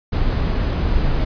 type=noise; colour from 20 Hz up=brown; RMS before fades=-18 dBFS; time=0.12-1.25 s; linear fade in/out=10 ms; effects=resampled to 11025 Hz